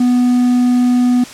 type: tone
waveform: triangle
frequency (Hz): 246.9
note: B3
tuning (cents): 0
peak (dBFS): -7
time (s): 0-1.24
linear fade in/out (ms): 5
effects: white hiss -33 dBFS RMS until 1.33 s + low-pass 8000 Hz 12 dB/octave